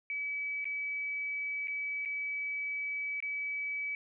sine tone with dropouts, 2288 Hz, D7, 46 cents flat, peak -33 dBFS, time 0.1-3.95 s, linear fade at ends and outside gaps 1 ms, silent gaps 0.644-0.654 / 1.673-1.681 / 2.051-2.057 / 3.203-3.225 s, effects none

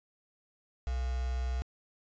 sine tone with quantisation, 63 Hz, B1, 35 cents sharp, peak -30 dBFS, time 0.87-1.62 s, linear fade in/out 0 ms, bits 7, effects resampled to 16000 Hz

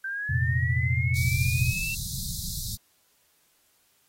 sine linear sweep, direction up, 1555 to 2700 Hz, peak -29 dBFS, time 0.04-1.95 s, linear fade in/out 5 ms
sine chord, F suspended fourth, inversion none, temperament equal, 87.31 / 116.54 / 130.81 Hz, F2 / Bb2 / C3, 0 / 0 / 0 cents, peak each -27 dBFS, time 0.29-1.72 s, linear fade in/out 10 ms
pink band-stop noise, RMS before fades -33 dBFS, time 1.15-2.76 s, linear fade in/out 10 ms, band 190 to 3700 Hz, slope 96 dB/octave
effects white hiss -66 dBFS RMS until 4.08 s + AAC 48 kbps

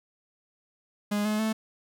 45% pulse tone with pitch steps, 206.7 / 213 / 219.5 Hz, G#3 / G#3 / A3, -8 / +44 / -4 cents, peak -25 dBFS, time 1.11-1.53 s, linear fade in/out 10 ms, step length 140 ms, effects none

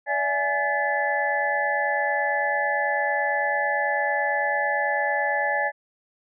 sine tone cluster, 577 / 666 / 833 / 1734 / 2007 Hz, D5 / E5 / G#5 / A6 / B6, -31 / +18 / +5 / -26 / +27 cents, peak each -28 / -32 / -26 / -25 / -32 dBFS, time 0.06-5.72 s, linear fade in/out 50 ms, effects none

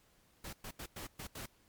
pink noise bursts at uneven times, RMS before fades -45 dBFS, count 6, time 0.44-0.53 / 0.64-0.71 / 0.79-0.86 / 0.96-1.07 / 1.19-1.27 / 1.35-1.46 s, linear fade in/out 5 ms, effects pink hiss -69 dBFS RMS until 1.68 s + MP3 96 kbps

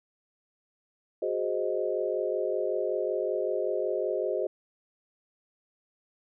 sine chord, Ab dominant seventh, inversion third, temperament equal, 370 / 415.3 / 523.3 / 622.3 Hz, Gb4 / Ab4 / C5 / Eb5, 0 / 0 / 0 / 0 cents, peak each -32 dBFS, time 1.22-4.47 s, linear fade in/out 5 ms, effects none

